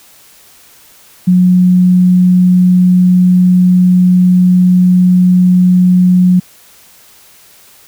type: tone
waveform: sine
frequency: 181.3 Hz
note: F#3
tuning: 35 cents flat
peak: -4 dBFS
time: 1.27-6.4 s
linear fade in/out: 10 ms
effects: white hiss -42 dBFS RMS until 7.87 s